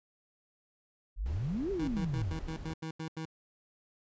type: exponential two-way sweep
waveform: sine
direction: up then down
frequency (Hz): 39.39 to 412.8 to 77.5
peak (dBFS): -31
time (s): 1.16-2.35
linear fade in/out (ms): 50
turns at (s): 1.71
type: noise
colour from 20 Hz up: brown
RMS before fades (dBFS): -42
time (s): 1.26-2.73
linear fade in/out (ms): 0
type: tone bursts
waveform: 25% pulse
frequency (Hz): 160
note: D#3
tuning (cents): +49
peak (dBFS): -33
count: 9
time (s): 1.79-3.254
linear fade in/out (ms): 5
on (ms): 88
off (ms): 84
effects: resampled to 16000 Hz